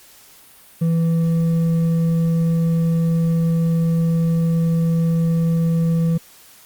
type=tone with hard clipping; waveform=sine; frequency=165.5 Hz; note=E3; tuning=7 cents sharp; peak=-16 dBFS; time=0.81-6.18 s; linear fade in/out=10 ms; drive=4 dB; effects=white hiss -47 dBFS RMS until 6.65 s + Opus 48 kbps